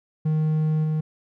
triangle tone with level steps, 155.56 Hz, D#3, in tune, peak -17 / -19 dBFS, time 0.25-1.01 s, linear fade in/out 10 ms, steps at 0.83 s, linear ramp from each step 20 ms, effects none

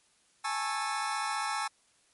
sawtooth chord, A major seventh, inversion third, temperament just, 825 / 880 / 1100 / 1320 Hz, G#5 / A5 / C#6 / E6, -12 / 0 / -14 / +2 cents, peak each -32 dBFS, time 0.44-1.68 s, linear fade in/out 10 ms, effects white hiss -67 dBFS RMS until 2.13 s + MP3 48 kbps

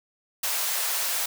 white high-pass noise, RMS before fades -27 dBFS, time 0.43-1.26 s, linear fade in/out 5 ms, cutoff 530 Hz, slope 24 dB/octave, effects none

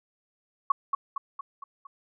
sine tone with echo, 1108.7 Hz, C#6, in tune, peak -17 dBFS, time 0.7-0.72 s, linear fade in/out 5 ms, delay 230 ms, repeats 5, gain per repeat -5 dB, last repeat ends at 1.87 s, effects none

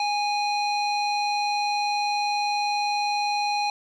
square tone with low-pass filter, 825 Hz, G#5, 12 cents flat, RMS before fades -25 dBFS, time 0-3.7 s, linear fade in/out 2 ms, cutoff 4300 Hz, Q 2.1, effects 10-bit

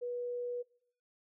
sine tone, 487 Hz, B4, 24 cents flat, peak -35 dBFS, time 0.01-0.63 s, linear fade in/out 20 ms, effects noise-tail reverb RT60 0.6 s tail -22 dB re dry

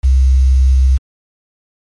sine tone with quantisation, 65.41 Hz, C2, in tune, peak -6 dBFS, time 0.03-0.98 s, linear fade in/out 20 ms, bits 6, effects MP3 48 kbps

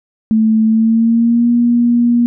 sine tone with pitch glide, 220 to 238.5 Hz, A3 to A#3, 0 to +40 cents, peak -8 dBFS, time 0.31-2.26 s, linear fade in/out 0 ms, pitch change +140 cents, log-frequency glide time 0.65-1.5 s, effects none

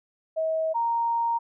sine tone pair in turn, 640 / 930.4 Hz, D#5 / A#5, +49 / -4 cents, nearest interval tritone, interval 647 cents, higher second, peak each -23 / -22 dBFS, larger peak second, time 0.36-0.74 / 0.74-1.39 s, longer second, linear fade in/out 20 ms, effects none

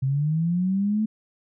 sine linear sweep, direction up, 130 to 220 Hz, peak -20 dBFS, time 0.02-1.06 s, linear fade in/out 10 ms, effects none

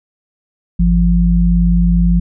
sine tone pair together, 51.52 / 173.3 Hz, G#1 / F3, -13 / -13 cents, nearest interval octave + major sixth, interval 2100 cents, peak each -11 dBFS, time 0.79-2.2 s, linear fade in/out 10 ms, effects none

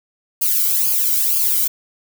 violet noise with flanger, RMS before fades -17 dBFS, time 0.41-1.68 s, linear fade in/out 10 ms, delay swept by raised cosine 0.52 to 1.16 ms, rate 2.1 Hz, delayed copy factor -0.95, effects none

